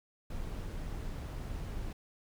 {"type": "noise", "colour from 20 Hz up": "brown", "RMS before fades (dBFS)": -39, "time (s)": [0.3, 1.93], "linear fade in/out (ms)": 5, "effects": []}